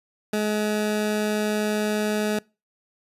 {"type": "tone", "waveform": "20% pulse", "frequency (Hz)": 211.7, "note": "G#3", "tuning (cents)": 33, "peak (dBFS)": -17, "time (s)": [0.33, 2.39], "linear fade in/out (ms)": 5, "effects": ["noise-tail reverb RT60 0.3 s tail -25 dB re dry", "resampled to 32000 Hz"]}